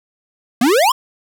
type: exponential sweep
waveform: square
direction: up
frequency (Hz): 222.6 to 1108.7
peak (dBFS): -11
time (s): 0.61-0.92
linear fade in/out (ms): 5
effects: none